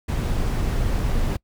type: noise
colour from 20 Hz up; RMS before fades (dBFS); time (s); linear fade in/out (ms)
brown; -22; 0.08-1.37; 10
effects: noise-tail reverb RT60 0.1 s tail -24 dB re dry